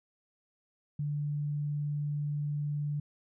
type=tone; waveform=sine; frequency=146.83 Hz; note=D3; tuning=in tune; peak=-30 dBFS; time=0.99-3 s; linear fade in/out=5 ms; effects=none